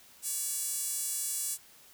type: tone with high-pass filter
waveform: sawtooth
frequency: 568 Hz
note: C#5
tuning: 42 cents sharp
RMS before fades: -34 dBFS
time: 0.22-1.58 s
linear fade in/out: 50 ms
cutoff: 8400 Hz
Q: 2
effects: white hiss -57 dBFS RMS until 1.93 s